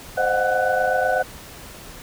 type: tone cluster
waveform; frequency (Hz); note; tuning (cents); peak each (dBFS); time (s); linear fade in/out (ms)
sine; 520 / 613 / 722 / 750 / 1492; C5 / D#5 / F#5 / F#5 / F#6; -11 / -26 / -43 / +23 / +14; -23 / -25 / -23 / -25 / -24; 0.17-1.23; 10
effects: pink hiss -40 dBFS RMS until 2.02 s